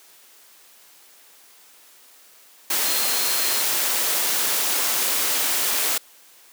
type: tone in noise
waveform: sine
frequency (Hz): 4186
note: C8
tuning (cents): 0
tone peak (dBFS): -30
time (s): 2.85-3.62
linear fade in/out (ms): 5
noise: white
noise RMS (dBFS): -22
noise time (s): 2.7-5.98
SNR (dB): -11
effects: white hiss -51 dBFS RMS until 6.52 s + high-pass 300 Hz 12 dB/octave